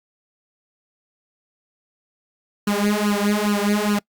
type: tone with flanger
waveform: sawtooth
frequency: 206.7 Hz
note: G#3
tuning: 8 cents flat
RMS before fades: -20 dBFS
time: 2.67-3.99 s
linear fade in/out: 5 ms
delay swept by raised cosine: 0.69 to 4.39 ms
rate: 2.4 Hz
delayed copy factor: +0.95
effects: noise-tail reverb RT60 0.1 s tail -25 dB re dry + Opus 48 kbps